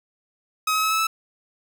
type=tone with pitch steps; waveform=sawtooth; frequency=1269 / 1279.3 / 1289.7 / 1300.2 / 1310.7 Hz; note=D#6 / D#6 / E6 / E6 / E6; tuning=+34 / +48 / -38 / -24 / -10 cents; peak=-16 dBFS; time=0.67-1.07 s; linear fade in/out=5 ms; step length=80 ms; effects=none